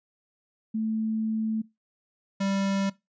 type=tone pair in turn; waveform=sine / square; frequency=220 / 196 Hz; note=A3 / G3; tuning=0 / 0 cents; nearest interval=major second; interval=200 cents; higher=first; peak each=-25 dBFS; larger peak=neither; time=0.74-1.62 / 2.4-2.9 s; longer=first; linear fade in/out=10 ms; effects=noise-tail reverb RT60 0.2 s tail -20 dB re dry + resampled to 16000 Hz